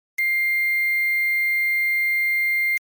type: tone with quantisation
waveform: sine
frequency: 2100 Hz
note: C7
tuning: 6 cents sharp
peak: -18 dBFS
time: 0.18-2.78 s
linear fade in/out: 10 ms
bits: 5
effects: MP3 96 kbps